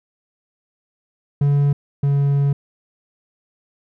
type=tone pair in turn; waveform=triangle; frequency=142.7 / 140.98 Hz; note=D3 / C#3; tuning=-49 / +30 cents; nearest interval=unison; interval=21 cents; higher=first; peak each=-11 / -12 dBFS; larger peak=first; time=1.41-1.73 / 2.03-2.53 s; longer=second; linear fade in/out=5 ms; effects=none